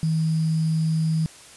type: tone with sample-and-hold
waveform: sine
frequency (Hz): 159.8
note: D#3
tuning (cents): +47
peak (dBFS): -19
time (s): 0.03-1.26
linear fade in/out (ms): 0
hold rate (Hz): 4900
effects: white hiss -46 dBFS RMS until 1.56 s + resampled to 24000 Hz